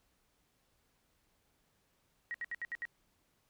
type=tone bursts; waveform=sine; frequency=1896 Hz; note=A#6; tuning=29 cents sharp; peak=-36 dBFS; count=6; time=2.31-2.853 s; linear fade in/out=0 ms; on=33 ms; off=69 ms; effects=pink hiss -75 dBFS RMS until 3.49 s